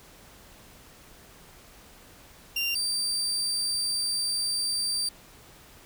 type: tone pair in turn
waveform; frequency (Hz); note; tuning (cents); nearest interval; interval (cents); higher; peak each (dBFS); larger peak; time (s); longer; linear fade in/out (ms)
30% pulse; 2779 / 4674; F7 / D8; -9 / -9; major sixth; 900; second; -23; neither; 2.56-2.75 / 2.75-5.09; second; 5
effects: pink hiss -52 dBFS RMS until 5.85 s